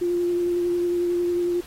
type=tone with vibrato; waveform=sine; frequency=350 Hz; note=F4; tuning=4 cents sharp; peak=-20 dBFS; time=0.01-1.61 s; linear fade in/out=10 ms; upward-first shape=sine; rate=11 Hz; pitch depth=14 cents each way; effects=pink hiss -46 dBFS RMS until 1.66 s + AAC 48 kbps